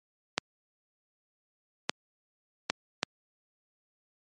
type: clicks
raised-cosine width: 0.2 ms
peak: -7 dBFS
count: 4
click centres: 0.38 / 1.895 / 2.7 / 3.031 s
effects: high-pass 150 Hz 12 dB/octave + MP3 48 kbps